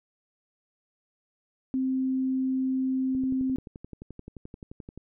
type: tone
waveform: sine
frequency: 261.6 Hz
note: C4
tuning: in tune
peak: -24 dBFS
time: 1.74-3.56 s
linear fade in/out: 0 ms
type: click train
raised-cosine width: 3 ms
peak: -28 dBFS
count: 22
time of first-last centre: 3.15-4.976 s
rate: 11.5 Hz
effects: none